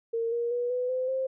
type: tone with pitch steps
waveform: sine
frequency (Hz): 459.2 / 471.8 / 484.8 / 498.2 / 511.9 / 526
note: A#4 / A#4 / B4 / B4 / C5 / C5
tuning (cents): -26 / +21 / -32 / +15 / -38 / +9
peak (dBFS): -26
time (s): 0.13-1.27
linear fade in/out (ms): 10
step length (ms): 190
effects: none